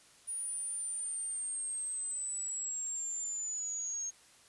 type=linear sweep; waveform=sine; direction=down; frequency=9620 to 6470 Hz; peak=-35 dBFS; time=0.27-4.11 s; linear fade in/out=20 ms; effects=white hiss -61 dBFS RMS until 4.48 s + resampled to 24000 Hz